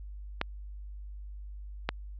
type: clicks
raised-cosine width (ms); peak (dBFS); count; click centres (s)
0.3; -11; 2; 0.414 / 1.89
effects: added 50 Hz sine -40 dBFS peak until 2.19 s + low-pass 4000 Hz 12 dB/octave